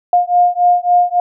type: beating tone pair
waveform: sine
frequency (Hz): 708 / 711.6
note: F5 / F5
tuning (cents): +23 / +32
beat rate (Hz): 3.6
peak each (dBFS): -12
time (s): 0.13-1.2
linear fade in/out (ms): 2
effects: none